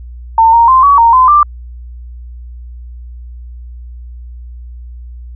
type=tone with pitch steps; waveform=sine; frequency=903 / 930 / 1042 / 1132 / 926 / 1025 / 1182 Hz; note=A5 / A#5 / C6 / C#6 / A#5 / C6 / D6; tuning=+45 / -4 / -7 / +36 / -12 / -36 / +11 cents; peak=-3 dBFS; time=0.38-1.43 s; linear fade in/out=2 ms; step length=150 ms; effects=added 60 Hz sine -26 dBFS peak until 5.35 s